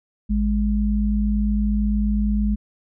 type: tone pair together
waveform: sine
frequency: 54.36 / 207.5 Hz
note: A1 / G#3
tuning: -20 / -1 cents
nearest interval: octave + major seventh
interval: 2319 cents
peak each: -20 dBFS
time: 0.29-2.56 s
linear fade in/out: 20 ms
effects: none